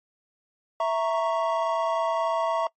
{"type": "chord", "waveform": "triangle", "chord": "A# diminished", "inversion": "second", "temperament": "equal", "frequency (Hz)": [659.3, 932.3, 1108.7], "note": ["E5", "A#5", "C#6"], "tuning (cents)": [0, 0, 0], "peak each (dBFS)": [-23, -26, -27], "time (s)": [0.8, 2.67], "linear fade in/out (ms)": 2, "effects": ["noise-tail reverb RT60 0.1 s tail -23 dB re dry", "MP3 32 kbps"]}